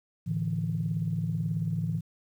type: chord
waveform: sine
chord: A suspended fourth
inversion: none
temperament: just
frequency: 110 / 146.67 / 165 Hz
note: A2 / D3 / E3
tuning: 0 / -2 / +2 cents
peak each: -32 / -33 / -29 dBFS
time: 0.26-2.01 s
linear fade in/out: 20 ms
effects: tanh soft clip ceiling -18 dBFS + 10-bit